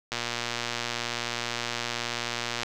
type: click train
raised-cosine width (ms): 0.2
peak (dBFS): -12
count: 300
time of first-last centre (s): 0.12-2.633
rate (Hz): 119
effects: none